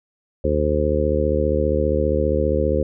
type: harmonic tone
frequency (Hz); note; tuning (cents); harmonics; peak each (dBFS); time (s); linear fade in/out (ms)
75; D2; +37; 1 / 2 / 3 / 4 / 5 / 6 / 7; -22 / -28 / -27 / -28 / -25 / -24 / -22; 0.44-2.83; 5
effects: none